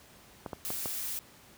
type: clicks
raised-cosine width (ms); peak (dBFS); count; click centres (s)
1; -22; 4; 0.462 / 0.532 / 0.704 / 0.858
type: noise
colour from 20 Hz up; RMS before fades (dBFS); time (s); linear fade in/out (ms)
blue; -36; 0.65-1.19; 0
effects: pink hiss -56 dBFS RMS until 1.57 s + high-pass 60 Hz 12 dB/octave